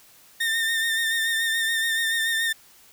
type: tone with vibrato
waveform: 30% pulse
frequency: 1816 Hz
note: A#6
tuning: 46 cents flat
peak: -19 dBFS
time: 0.4-2.53 s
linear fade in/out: 10 ms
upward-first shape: sine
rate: 7 Hz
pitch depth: 32 cents each way
effects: white hiss -53 dBFS RMS until 2.92 s

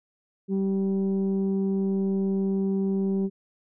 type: tone pair together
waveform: sine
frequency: 194.02 / 387.6 Hz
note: G3 / G4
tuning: -18 / -20 cents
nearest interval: octave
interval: 1198 cents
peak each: -22 / -27 dBFS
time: 0.48-3.3 s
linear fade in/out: 50 ms
effects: tanh soft clip ceiling -18 dBFS

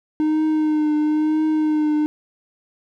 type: tone with vibrato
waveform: triangle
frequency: 306.8 Hz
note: D#4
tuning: 24 cents flat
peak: -14 dBFS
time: 0.2-2.06 s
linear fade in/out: 0 ms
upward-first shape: triangle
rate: 1 Hz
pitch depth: 32 cents each way
effects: none

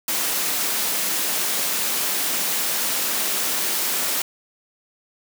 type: high-pass noise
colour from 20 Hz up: white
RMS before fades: -23 dBFS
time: 0.08-4.22 s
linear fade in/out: 2 ms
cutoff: 170 Hz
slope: 24 dB/octave
effects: none

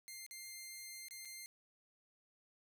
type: tone with dropouts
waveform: 10% pulse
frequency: 2101 Hz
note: C7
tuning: 7 cents sharp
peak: -39 dBFS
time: 0.08-1.46 s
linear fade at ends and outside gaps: 0 ms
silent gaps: 0.264-0.31 / 1.084-1.109 / 1.25-1.255 s
effects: none

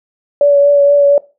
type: tone with vibrato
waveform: sine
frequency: 571 Hz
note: D5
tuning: 49 cents flat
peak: -5 dBFS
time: 0.41-1.18 s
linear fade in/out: 2 ms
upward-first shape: triangle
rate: 4.2 Hz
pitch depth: 20 cents each way
effects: noise-tail reverb RT60 0.3 s tail -20 dB re dry

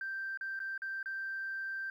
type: tone with dropouts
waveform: sine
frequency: 1568 Hz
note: G6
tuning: in tune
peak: -35 dBFS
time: 0.01-1.9 s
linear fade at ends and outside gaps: 2 ms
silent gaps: 0.374-0.41 / 0.592-0.601 / 0.778-0.819 / 1.029-1.058 s
effects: tanh soft clip ceiling -31 dBFS + 12-bit

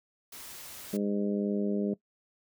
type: noise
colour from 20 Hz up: white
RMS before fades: -45 dBFS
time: 0.32-0.97 s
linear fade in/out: 5 ms
type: harmonic tone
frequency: 102 Hz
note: G#2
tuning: 31 cents flat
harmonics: 2 / 3 / 4 / 5 / 6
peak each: -29 / -36 / -34 / -40 / -41 dBFS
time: 0.93-1.94 s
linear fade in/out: 5 ms
effects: noise-tail reverb RT60 0.1 s tail -20 dB re dry

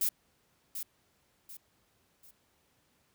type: noise with echo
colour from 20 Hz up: violet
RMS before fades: -29 dBFS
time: 0.01-0.09 s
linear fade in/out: 5 ms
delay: 740 ms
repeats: 3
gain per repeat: -9 dB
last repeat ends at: 2.31 s
effects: pink hiss -71 dBFS RMS until 3.14 s + high-pass 60 Hz 12 dB/octave

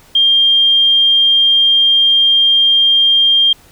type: tone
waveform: sine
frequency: 3200 Hz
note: G7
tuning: 35 cents sharp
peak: -7 dBFS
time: 0.15-3.53 s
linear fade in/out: 5 ms
effects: pink hiss -45 dBFS RMS until 3.71 s

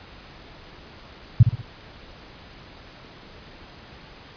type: tone with echo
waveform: sine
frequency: 115.9 Hz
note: A#2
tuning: 10 cents flat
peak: -6 dBFS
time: 1.4-1.43 s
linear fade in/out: 5 ms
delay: 62 ms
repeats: 3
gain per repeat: -8 dB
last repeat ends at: 1.616 s
effects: pink hiss -45 dBFS RMS until 4.36 s + resampled to 11025 Hz

